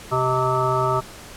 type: harmonic tone with a mistuned harmonic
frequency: 129.4 Hz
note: C3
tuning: 19 cents flat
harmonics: 1 / 3 / 5 / 7 / 9 / 10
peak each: -25 / -25 / -25 / -25 / -25 / -25 dBFS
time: 0.11-1.01 s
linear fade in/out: 20 ms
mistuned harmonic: 5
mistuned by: -31 cents
effects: pink hiss -40 dBFS RMS until 1.36 s + low-pass 12000 Hz 12 dB/octave